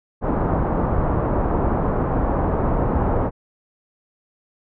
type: low-pass noise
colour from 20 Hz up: pink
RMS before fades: -20 dBFS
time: 0.21-3.31 s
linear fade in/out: 50 ms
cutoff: 1100 Hz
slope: 24 dB/octave
effects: none